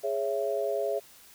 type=chord; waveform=sine; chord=C# minor; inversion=second; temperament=just; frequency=415.8 / 554.4 / 665.2 Hz; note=G#4 / C#5 / E5; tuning=+2 / 0 / +16 cents; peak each=-31 dBFS; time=0.03-1 s; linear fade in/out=20 ms; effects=white hiss -54 dBFS RMS until 1.34 s